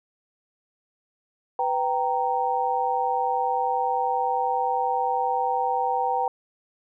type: tone cluster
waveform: sine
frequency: 497.3 / 780 / 930 Hz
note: B4 / G5 / A#5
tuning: +12 / -9 / -4 cents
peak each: -29 / -24 / -26 dBFS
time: 1.59-6.28 s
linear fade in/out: 2 ms
effects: none